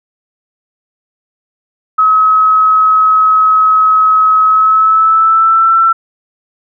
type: tone with pitch glide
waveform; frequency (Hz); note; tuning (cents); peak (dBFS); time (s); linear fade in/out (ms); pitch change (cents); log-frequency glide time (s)
sine; 1280 to 1340.5; D#6 to E6; +49 to +29; -5; 1.98-5.93; 10; +80; 4.45-5.76
effects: none